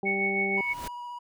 harmonic tone, 196 Hz, G3, in tune, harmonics 1 / 2 / 3 / 4, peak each -33 / -31 / -42 / -35 dBFS, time 0.03-0.61 s, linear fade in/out 2 ms
sine tone with tremolo, 2217 Hz, C#7, in tune, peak -24 dBFS, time 0.05-0.74 s, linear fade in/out 20 ms, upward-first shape sine, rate 6.3 Hz, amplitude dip 45%
pink noise with exponential growth, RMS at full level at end -36 dBFS, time 0.47-0.88 s, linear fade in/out 5 ms, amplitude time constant 88 ms
triangle tone with vibrato, 968 Hz, B5, 35 cents flat, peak -34 dBFS, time 0.57-1.19 s, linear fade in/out 10 ms, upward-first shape sine, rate 15 Hz, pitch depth 13 cents each way
effects none

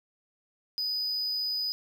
triangle tone, 4978 Hz, D#8, in tune, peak -27 dBFS, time 0.78-1.72 s, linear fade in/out 0 ms, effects none

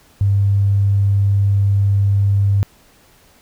triangle tone with tanh clipping, 99.7 Hz, G2, 30 cents sharp, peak -11 dBFS, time 0.21-2.63 s, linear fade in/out 0 ms, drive 3 dB, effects pink hiss -51 dBFS RMS until 3.41 s

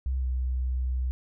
sine tone with pitch glide, 65.1 to 63.36 Hz, C2 to B1, -8 to +45 cents, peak -25 dBFS, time 0.06-1.11 s, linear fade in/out 0 ms, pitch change -47 cents, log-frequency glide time 0.19-0.25 s, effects none

